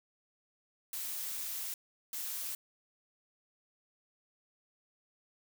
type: noise bursts at uneven times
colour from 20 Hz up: blue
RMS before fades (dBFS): -39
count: 2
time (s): 0.93-1.74 / 2.13-2.55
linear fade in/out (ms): 2
effects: none